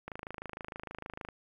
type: click train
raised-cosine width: 0.5 ms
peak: -25 dBFS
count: 33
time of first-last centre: 0.08-1.288 s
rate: 26.5 Hz
effects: 10-bit